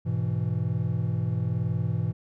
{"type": "chord", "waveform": "triangle", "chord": "E major", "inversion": "first", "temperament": "equal with one note detuned", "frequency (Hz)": [102.4, 123.47, 164.81], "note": ["G#2", "B2", "E3"], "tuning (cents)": [-24, 0, 0], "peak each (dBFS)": [-27, -26, -28], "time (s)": [0.05, 2.13], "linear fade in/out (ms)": 20, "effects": []}